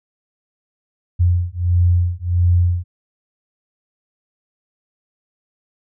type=beating tone pair; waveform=sine; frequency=87.31 / 88.81 Hz; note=F2 / F2; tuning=0 / +30 cents; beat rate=1.5 Hz; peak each=-16 dBFS; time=1.19-2.84 s; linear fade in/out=20 ms; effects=none